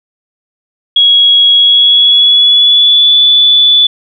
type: tone with pitch glide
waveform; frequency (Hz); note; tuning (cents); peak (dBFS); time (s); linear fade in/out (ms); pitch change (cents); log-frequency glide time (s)
sine; 3322 to 3467; G#7 to A7; 0 to -26; -3; 0.96-3.87; 5; +74; 1.54-3.2
effects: none